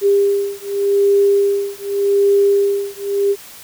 sine beating tone pair, 400 / 400.85 Hz, G4 / G4, +35 / +39 cents, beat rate 0.85 Hz, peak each -15 dBFS, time 0.01-3.36 s, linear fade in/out 50 ms, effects white hiss -38 dBFS RMS until 3.63 s

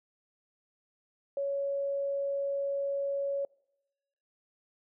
sine tone, 558 Hz, C#5, 11 cents sharp, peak -29 dBFS, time 1.37-3.45 s, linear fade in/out 2 ms, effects noise-tail reverb RT60 0.9 s tail -26 dB re dry

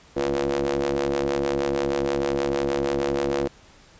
sawtooth ring-modulated tone, 70.2 Hz, C#2, 22 cents sharp, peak -15 dBFS, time 0.16-3.48 s, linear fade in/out 10 ms, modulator 418 Hz, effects pink hiss -52 dBFS RMS until 3.99 s + resampled to 16000 Hz

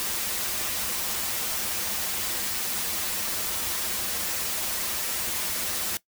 white noise with comb filter, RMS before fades -29 dBFS, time 0-5.97 s, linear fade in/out 0 ms, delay 7.1 ms, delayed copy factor -0.7, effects noise-tail reverb RT60 0.1 s tail -19 dB re dry

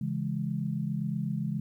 sine chord, C# minor, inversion none, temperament just, 138.59 / 166.31 / 207.9 Hz, C#3 / E3 / G#3, 0 / +16 / +2 cents, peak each -33 dBFS, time 0.01-1.6 s, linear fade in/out 5 ms, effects 11-bit

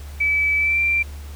sine tone with pitch glide, 2300 to 2358 Hz, D7 to D7, -37 to +6 cents, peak -16 dBFS, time 0.2-1.03 s, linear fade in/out 10 ms, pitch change +43 cents, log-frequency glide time 0.57-0.8 s, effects added 72 Hz sine -32 dBFS peak until 1.35 s + pink hiss -45 dBFS RMS until 1.35 s

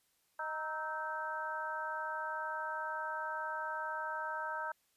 harmonic tone with a mistuned harmonic, 311.1 Hz, D#4, in tune, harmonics 2 / 3 / 4 / 5, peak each -45 / -40 / -43 / -41 dBFS, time 0.39-4.72 s, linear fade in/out 5 ms, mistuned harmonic 4, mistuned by +76 cents, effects white hiss -75 dBFS RMS until 4.96 s + resampled to 32000 Hz

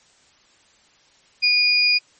sine tone pair together, 2448 / 4896 Hz, D#7 / D#8, -29 / -29 cents, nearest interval octave, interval 1200 cents, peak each -17 dBFS, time 1.42-1.99 s, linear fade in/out 20 ms, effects white hiss -56 dBFS RMS until 2.19 s + MP3 32 kbps

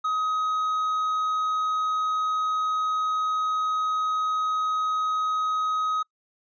triangle tone, 1263 Hz, D#6, 26 cents sharp, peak -21 dBFS, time 0.04-6.03 s, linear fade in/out 10 ms, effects noise-tail reverb RT60 0.1 s tail -25 dB re dry + resampled to 16000 Hz

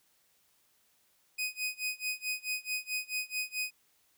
sawtooth tone with tremolo, 2500 Hz, D#7, 8 cents sharp, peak -27 dBFS, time 1.38-3.71 s, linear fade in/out 10 ms, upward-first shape sine, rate 4.6 Hz, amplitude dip 95%, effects white hiss -70 dBFS RMS until 4.17 s

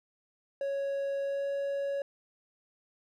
triangle tone with pitch glide, 554.4 to 558.3 Hz, C#5 to C#5, 0 to +12 cents, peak -28 dBFS, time 0.61-2.02 s, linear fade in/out 2 ms, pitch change +12 cents, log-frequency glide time 1.22-1.47 s, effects none

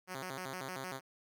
5% pulse tone with vibrato, 156.6 Hz, D#3, 11 cents sharp, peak -29 dBFS, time 0.07-1.01 s, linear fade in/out 50 ms, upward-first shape square, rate 6.5 Hz, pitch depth 280 cents each way, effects none

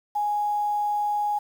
sine tone, 830.6 Hz, G#5, in tune, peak -22 dBFS, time 0.15-1.39 s, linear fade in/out 10 ms, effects 8-bit

